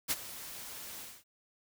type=noise with ADSR envelope; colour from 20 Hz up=white; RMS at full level=-29 dBFS; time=0.08-1.24 s; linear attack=32 ms; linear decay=35 ms; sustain=-16 dB; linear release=230 ms; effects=none